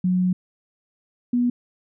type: tone pair in turn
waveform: sine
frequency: 182.5 / 243.6 Hz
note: F#3 / B3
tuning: -24 / -24 cents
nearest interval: perfect fourth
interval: 500 cents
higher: second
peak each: -17 dBFS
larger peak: neither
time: 0.04-0.33 / 1.33-1.5 s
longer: first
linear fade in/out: 5 ms
effects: none